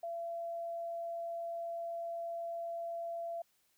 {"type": "tone", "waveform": "sine", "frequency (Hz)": 677, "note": "E5", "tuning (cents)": 46, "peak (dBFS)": -37, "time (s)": [0.03, 3.42], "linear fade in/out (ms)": 5, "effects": ["white hiss -74 dBFS RMS until 3.77 s"]}